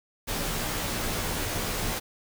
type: noise with comb filter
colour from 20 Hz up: pink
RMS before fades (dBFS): -30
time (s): 0.27-2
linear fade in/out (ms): 20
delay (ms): 15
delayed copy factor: -0.75
effects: none